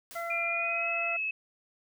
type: noise with exponential decay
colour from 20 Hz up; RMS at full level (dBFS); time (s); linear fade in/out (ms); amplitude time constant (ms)
white; -45; 0.11-0.67; 0; 120
type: harmonic tone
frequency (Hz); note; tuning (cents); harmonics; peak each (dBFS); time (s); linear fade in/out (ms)
679; F5; -49; 1 / 2 / 3; -35 / -38 / -40; 0.15-1.17; 10
type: tone with pitch glide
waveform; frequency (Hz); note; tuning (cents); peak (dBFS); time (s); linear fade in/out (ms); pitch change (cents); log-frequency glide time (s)
sine; 2400 to 2587; D7 to E7; +37 to -33; -29; 0.3-1.31; 5; +130; 0.47-0.9
effects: none